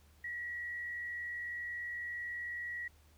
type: tone with frequency modulation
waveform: sine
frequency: 1921 Hz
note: B6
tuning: 48 cents flat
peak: -38 dBFS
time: 0.24-2.88 s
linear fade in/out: 5 ms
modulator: 81.9 Hz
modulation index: 0.38
effects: added 75 Hz sine -62 dBFS peak until 3.17 s + pink hiss -68 dBFS RMS until 3.17 s